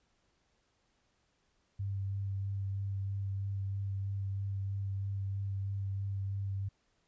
sine tone with vibrato, 98.3 Hz, G2, 5 cents sharp, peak -33 dBFS, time 1.79-6.69 s, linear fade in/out 10 ms, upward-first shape sine, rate 3.1 Hz, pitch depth 13 cents each way, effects pink hiss -75 dBFS RMS until 7.07 s + resampled to 16000 Hz

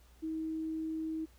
sine tone, 318.4 Hz, D#4, 40 cents sharp, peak -34 dBFS, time 0.22-1.26 s, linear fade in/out 20 ms, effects added 60 Hz sine -59 dBFS peak until 1.38 s + pink hiss -66 dBFS RMS until 1.38 s

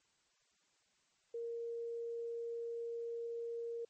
sine tone, 466.2 Hz, A#4, in tune, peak -39 dBFS, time 1.34-3.85 s, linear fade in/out 5 ms, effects white hiss -75 dBFS RMS until 3.89 s + MP3 32 kbps

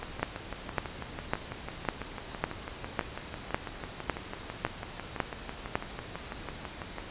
two click trains, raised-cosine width 0.5 ms, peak -21 / -11 dBFS, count 43 / 11, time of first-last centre 0.03-6.984 / 0.23-5.755 s, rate 6.04 / 1.81 Hz, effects pink hiss -43 dBFS RMS until 7.1 s + resampled to 8000 Hz

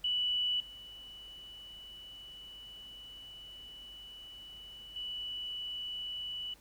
sine tone with level steps, 2960 Hz, F#7, in tune, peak -29 / -47 / -37 dBFS, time 0.04-6.54 s, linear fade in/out 5 ms, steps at 0.6 / 4.96 s, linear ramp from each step 2 ms, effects added 50 Hz sine -62 dBFS peak until 6.6 s + pink hiss -62 dBFS RMS until 6.6 s

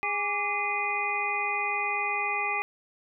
harmonic tone with a mistuned harmonic, 410.5 Hz, G#4, 20 cents flat, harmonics 1 / 2 / 3 / 5 / 6, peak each -39 / -32 / -34 / -32 / -30 dBFS, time 0.03-2.62 s, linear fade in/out 0 ms, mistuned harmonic 3, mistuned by -91 cents, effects none

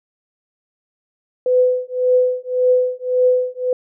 sine tone with tremolo, 503 Hz, B4, 32 cents sharp, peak -9 dBFS, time 1.46-3.73 s, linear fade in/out 2 ms, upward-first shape triangle, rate 1.8 Hz, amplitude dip 100%, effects none

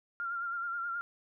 sine tone with vibrato, 1387 Hz, F6, 12 cents flat, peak -33 dBFS, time 0.2-1.01 s, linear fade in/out 0 ms, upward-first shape sine, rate 9.4 Hz, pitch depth 40 cents each way, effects none

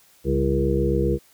harmonic tone with a mistuned harmonic, 67.6 Hz, C#2, 43 cents flat, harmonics 1 / 2 / 3 / 5 / 6 / 7, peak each -24 / -26 / -27 / -25 / -27 / -25 dBFS, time 0.24-1.19 s, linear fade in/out 50 ms, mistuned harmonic 2, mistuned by +52 cents, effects white hiss -56 dBFS RMS until 1.33 s

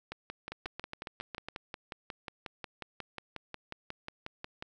two click trains, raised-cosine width 0.3 ms, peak -23 / -23 dBFS, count 26 / 8, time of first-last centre 0.12-4.625 / 0.52-1.486 s, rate 5.55 / 7.25 Hz, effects none

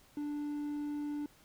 triangle tone, 293.7 Hz, D4, in tune, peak -33 dBFS, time 0.17-1.26 s, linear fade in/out 2 ms, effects pink hiss -63 dBFS RMS until 1.44 s

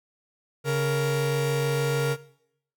45% pulse tone pair together, 139.81 / 466.2 Hz, C#3 / A#4, +15 / 0 cents, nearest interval octave + major sixth, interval 2085 cents, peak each -25 / -26 dBFS, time 0.64-2.17 s, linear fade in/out 50 ms, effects noise-tail reverb RT60 0.7 s tail -18 dB re dry

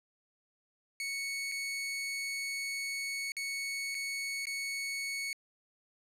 sawtooth tone with dropouts, 2217 Hz, C#7, in tune, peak -31 dBFS, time 1-5.33 s, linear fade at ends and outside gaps 1 ms, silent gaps 1.516-1.52 / 3.32-3.367 / 3.946-3.95 / 4.455-4.469 s, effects low-pass 12000 Hz 12 dB/octave

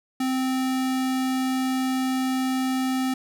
square tone, 260.1 Hz, C4, 10 cents flat, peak -23 dBFS, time 0.2-3.14 s, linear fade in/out 5 ms, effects none

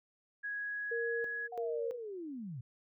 sine tone with pitch glide, 1661.2 to 1675.7 Hz, G#6 to G#6, 0 to +15 cents, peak -36 dBFS, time 0.43-1.48 s, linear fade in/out 20 ms, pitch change +15 cents, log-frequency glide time 0.56-1.07 s
sine tone with tremolo, 466.2 Hz, A#4, in tune, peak -34 dBFS, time 0.91-1.98 s, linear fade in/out 10 ms, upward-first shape square, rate 1.5 Hz, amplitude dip 80%
sine linear sweep, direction down, 740 to 111.3 Hz, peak -40 dBFS, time 1.52-2.61 s, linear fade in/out 5 ms
effects none

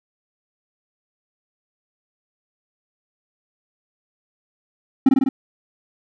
triangle tone with echo, 266 Hz, C4, 29 cents sharp, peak -6 dBFS, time 5.06-5.09 s, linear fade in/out 5 ms, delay 50 ms, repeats 4, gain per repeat -2 dB, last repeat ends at 5.29 s, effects none

